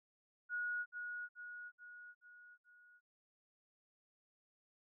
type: tone with echo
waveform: sine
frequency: 1452 Hz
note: F#6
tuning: 33 cents flat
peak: -37 dBFS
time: 0.49-0.86 s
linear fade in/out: 50 ms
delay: 430 ms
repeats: 5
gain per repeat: -5 dB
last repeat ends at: 3.01 s
effects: none